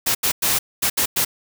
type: noise bursts at uneven times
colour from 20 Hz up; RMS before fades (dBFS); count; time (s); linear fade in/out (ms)
white; -19; 6; 0.06-0.15 / 0.23-0.32 / 0.42-0.59 / 0.82-0.9 / 0.97-1.06 / 1.16-1.25; 10
effects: none